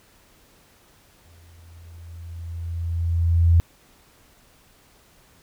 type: tone with exponential growth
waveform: sine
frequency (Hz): 84.3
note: E2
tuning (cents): +39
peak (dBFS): -11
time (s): 1.25-3.6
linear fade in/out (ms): 0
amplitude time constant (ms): 510
effects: pink hiss -56 dBFS RMS until 5.42 s